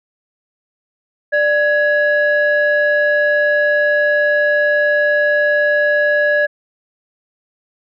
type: tone pair together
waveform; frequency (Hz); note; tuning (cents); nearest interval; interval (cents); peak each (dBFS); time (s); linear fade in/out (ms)
sine; 591.8 / 1674; D5 / G#6; +13 / +13; octave + tritone; 1800; -13; 1.32-6.47; 20
effects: tanh soft clip ceiling -6 dBFS